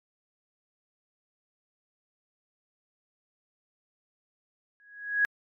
sine tone with exponential growth, 1662 Hz, G#6, 1 cent sharp, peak -18 dBFS, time 4.8-5.25 s, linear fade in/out 0 ms, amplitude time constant 96 ms, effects MP3 64 kbps

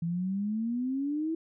sine exponential sweep, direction up, 164.6 to 329.9 Hz, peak -28 dBFS, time 0.02-1.35 s, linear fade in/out 5 ms, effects none

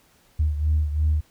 sine beating tone pair, 75.8 / 78.7 Hz, D#2 / D#2, -45 / +20 cents, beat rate 2.9 Hz, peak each -19 / -25 dBFS, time 0.39-1.21 s, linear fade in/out 10 ms, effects tanh soft clip ceiling -13 dBFS + pink hiss -59 dBFS RMS until 1.3 s

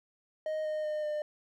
triangle tone with pitch steps, 622.3 / 615.5 / 608.8 / 602.1 Hz, D#5 / D#5 / D#5 / D5, 0 / -19 / -38 / +43 cents, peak -29 dBFS, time 0.46-1.22 s, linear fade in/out 2 ms, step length 190 ms, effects none

